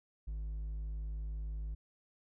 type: tone with hard clipping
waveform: sine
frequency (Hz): 53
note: G#1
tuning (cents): +36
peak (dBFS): -38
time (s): 0.27-1.75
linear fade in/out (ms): 10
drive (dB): 3
effects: none